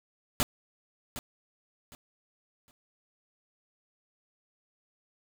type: noise with echo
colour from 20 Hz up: pink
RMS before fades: -26 dBFS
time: 0.4-0.43 s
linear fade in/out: 0 ms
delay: 760 ms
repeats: 3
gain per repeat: -12 dB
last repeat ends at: 2.71 s
effects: none